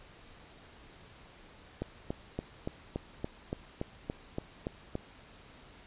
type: click train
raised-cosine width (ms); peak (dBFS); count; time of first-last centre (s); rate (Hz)
2; -20; 12; 1.82-4.954; 3.51
effects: pink hiss -55 dBFS RMS until 5.86 s + resampled to 8000 Hz